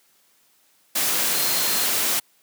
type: tone in noise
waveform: sine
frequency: 4186 Hz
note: C8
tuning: in tune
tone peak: -30 dBFS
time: 1.34-1.86 s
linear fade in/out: 10 ms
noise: white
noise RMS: -22 dBFS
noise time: 0.95-2.2 s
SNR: -11 dB
effects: white hiss -61 dBFS RMS until 2.42 s + high-pass 150 Hz 12 dB/octave